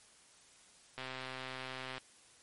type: click train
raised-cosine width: 0.3 ms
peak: -26 dBFS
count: 131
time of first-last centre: 0.98-1.98 s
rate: 130 Hz
effects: white hiss -62 dBFS RMS until 2.42 s + MP3 48 kbps